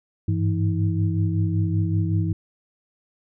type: tone cluster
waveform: sine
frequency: 99.6 / 104.9 / 165.9 / 319.3 Hz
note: G2 / G#2 / E3 / D#4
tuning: +28 / +18 / +11 / +45 cents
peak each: -21 / -29 / -25 / -30 dBFS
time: 0.28-2.33 s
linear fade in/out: 5 ms
effects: none